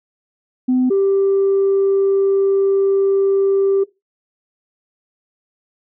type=tone pair in turn; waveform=sine; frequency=254.2 / 392 Hz; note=C4 / G4; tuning=-50 / 0 cents; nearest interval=perfect fifth; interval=750 cents; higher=second; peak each=-11 dBFS; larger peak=neither; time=0.68-0.9 / 0.9-3.84 s; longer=second; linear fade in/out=10 ms; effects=noise-tail reverb RT60 0.2 s tail -19 dB re dry + tanh soft clip ceiling -9 dBFS